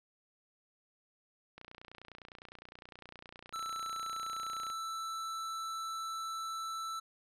click train, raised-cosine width 0.3 ms, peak -33 dBFS, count 94, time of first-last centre 1.58-4.701 s, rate 29.8 Hz
square tone, 1324 Hz, E6, 7 cents sharp, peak -38 dBFS, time 3.53-7 s, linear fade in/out 10 ms
effects low-pass 10000 Hz 12 dB/octave

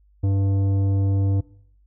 sine tone with tanh clipping, 98 Hz, G2, in tune, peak -19 dBFS, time 0.23-1.41 s, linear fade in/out 10 ms, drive 11 dB, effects noise-tail reverb RT60 0.6 s tail -20 dB re dry + added 50 Hz sine -54 dBFS peak until 1.86 s

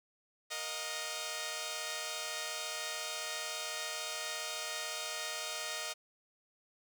5% pulse chord, Bb suspended fourth, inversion none, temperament equal with one note detuned, 466.2 / 622.3 / 716.4 Hz, Bb4 / Eb5 / F5, 0 / 0 / +44 cents, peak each -34 / -28 / -32 dBFS, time 0.5-5.94 s, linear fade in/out 20 ms, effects none

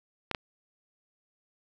clicks, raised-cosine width 0.3 ms, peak -14 dBFS, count 2, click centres 0.313 / 0.348 s, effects none

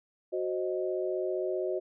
sine chord, C diminished, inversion second, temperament equal with one note detuned, 370 / 526.9 / 622.3 Hz, Gb4 / C5 / Eb5, 0 / +12 / 0 cents, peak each -31 / -36 / -34 dBFS, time 0.32-1.8 s, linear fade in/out 20 ms, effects none

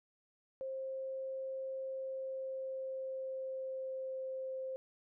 sine tone with pitch glide, 530 to 524.8 Hz, C5 to C5, +22 to +5 cents, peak -38 dBFS, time 0.61-4.76 s, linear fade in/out 0 ms, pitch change -17 cents, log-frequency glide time 1.81-4.28 s, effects none

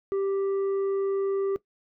triangle tone with tanh clipping, 392 Hz, G4, in tune, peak -25 dBFS, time 0.12-1.56 s, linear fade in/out 0 ms, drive 9 dB, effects noise-tail reverb RT60 0.1 s tail -17 dB re dry

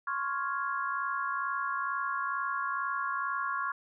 sine chord, Db major seventh, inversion third, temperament equal, 1046.5 / 1108.7 / 1396.9 / 1661.2 Hz, C6 / Db6 / F6 / Ab6, 0 / 0 / 0 / 0 cents, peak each -39 / -33 / -35 / -38 dBFS, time 0.07-3.72 s, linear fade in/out 5 ms, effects none

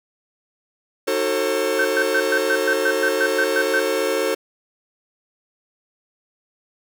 45% pulse chord, D# diminished seventh, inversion none, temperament just, 311.1 / 373.4 / 448 / 537.6 Hz, D#4 / F#4 / A4 / C5, 0 / +16 / +31 / +47 cents, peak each -29 / -26 / -23 / -23 dBFS, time 1.07-4.35 s, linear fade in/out 10 ms
sine tone bursts, 1548 Hz, G6, 22 cents flat, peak -17 dBFS, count 12, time 1.79-3.794 s, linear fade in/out 2 ms, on 57 ms, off 120 ms
effects none

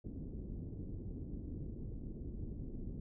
pink low-pass noise, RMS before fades -44 dBFS, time 0.04-3 s, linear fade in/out 5 ms, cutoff 340 Hz, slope 24 dB/octave, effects none

